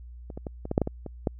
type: clicks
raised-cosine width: 2 ms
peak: -26 / -23 / -20 / -22 / -14 / -6 / -10 / -16 / -22 / -11 dBFS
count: 10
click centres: 0.302 / 0.375 / 0.468 / 0.654 / 0.714 / 0.779 / 0.817 / 0.874 / 1.063 / 1.272 s
effects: added 60 Hz sine -41 dBFS peak until 1.39 s